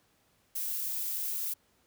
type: noise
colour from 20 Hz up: violet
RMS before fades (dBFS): -34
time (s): 0.55-1.54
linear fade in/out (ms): 10
effects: pink hiss -69 dBFS RMS until 1.86 s + high-pass 60 Hz 12 dB/octave